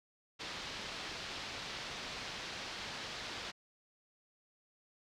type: low-pass noise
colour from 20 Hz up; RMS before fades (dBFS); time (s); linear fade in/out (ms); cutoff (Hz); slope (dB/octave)
white; -44; 0.39-3.52; 20; 4800; 24
effects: none